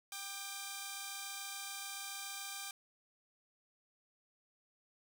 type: tone pair together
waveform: 5% pulse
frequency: 791 / 1200 Hz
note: G5 / D6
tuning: +15 / +37 cents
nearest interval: perfect fifth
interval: 722 cents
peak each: -33 / -34 dBFS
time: 0.12-2.71 s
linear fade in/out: 2 ms
effects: none